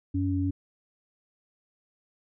sine tone pair together, 92.5 / 281.1 Hz, F#2 / C#4, 0 / +24 cents, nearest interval octave + perfect fifth, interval 1924 cents, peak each -27 dBFS, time 0.14-0.51 s, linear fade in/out 10 ms, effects none

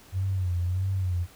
sine tone with vibrato, 91.9 Hz, F#2, 11 cents flat, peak -24 dBFS, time 0.12-1.27 s, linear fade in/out 50 ms, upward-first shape sine, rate 1.6 Hz, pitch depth 83 cents each way, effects pink hiss -53 dBFS RMS until 1.35 s

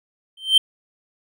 triangle tone with exponential growth, 3122 Hz, G7, 8 cents flat, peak -5 dBFS, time 0.37-0.58 s, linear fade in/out 5 ms, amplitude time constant 45 ms, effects none

